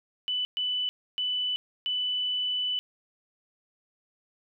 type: tone bursts at uneven times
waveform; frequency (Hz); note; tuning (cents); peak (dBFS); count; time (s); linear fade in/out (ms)
sine; 2988; F#7; +16; -26; 4; 0.28-0.45 / 0.57-0.89 / 1.18-1.56 / 1.86-2.79; 0
effects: none